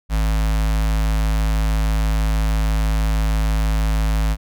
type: tone with notch filter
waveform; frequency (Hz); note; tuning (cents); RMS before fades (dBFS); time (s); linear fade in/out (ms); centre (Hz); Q
square; 53.1; G#1; +39; -18; 0.09-4.37; 50; 380; 1.2
effects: none